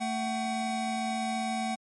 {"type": "tone pair together", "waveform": "square", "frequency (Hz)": [223.6, 752.1], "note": ["A3", "F#5"], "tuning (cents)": [28, 28], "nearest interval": "octave + major sixth", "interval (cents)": 2100, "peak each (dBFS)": [-33, -32], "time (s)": [0, 1.76], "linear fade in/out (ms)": 20, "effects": ["MP3 48 kbps"]}